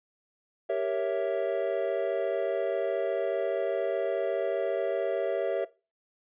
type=chord; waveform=triangle; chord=G diminished seventh; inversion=none; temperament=equal; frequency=392 / 466.2 / 554.4 / 659.3 Hz; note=G4 / Bb4 / Db5 / Fb5; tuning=0 / 0 / 0 / 0 cents; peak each=-31 / -31 / -29 / -28 dBFS; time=0.69-5.65 s; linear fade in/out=10 ms; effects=noise-tail reverb RT60 0.3 s tail -19 dB re dry + resampled to 8000 Hz